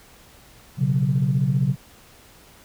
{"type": "chord", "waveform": "sine", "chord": "B suspended second", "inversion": "none", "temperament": "equal", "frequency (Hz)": [123.47, 138.59, 185], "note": ["B2", "C#3", "F#3"], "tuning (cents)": [0, 0, 0], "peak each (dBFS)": [-23, -19, -24], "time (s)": [0.77, 1.76], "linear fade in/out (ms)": 50, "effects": ["tanh soft clip ceiling -10 dBFS", "pink hiss -50 dBFS RMS until 2.64 s"]}